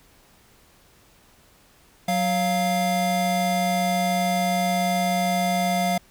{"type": "tone pair together", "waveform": "square", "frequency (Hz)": [184.8, 698.5], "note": ["F#3", "F5"], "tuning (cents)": [-2, 0], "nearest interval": "octave + major seventh", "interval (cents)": 2302, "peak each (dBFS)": [-25, -23], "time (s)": [2.08, 5.98], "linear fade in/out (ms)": 5, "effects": ["pink hiss -56 dBFS RMS until 6.1 s"]}